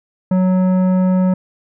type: tone with tanh clipping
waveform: sine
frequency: 185 Hz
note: F#3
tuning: in tune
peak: -13 dBFS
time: 0.31-1.34 s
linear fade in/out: 5 ms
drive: 12 dB
effects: none